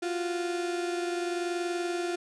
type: tone pair together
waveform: 35% pulse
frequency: 348.2 / 368.9 Hz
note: F4 / F#4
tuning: -5 / -5 cents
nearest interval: minor second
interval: 100 cents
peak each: -28 / -36 dBFS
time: 0.02-2.16 s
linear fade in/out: 10 ms
effects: resampled to 22050 Hz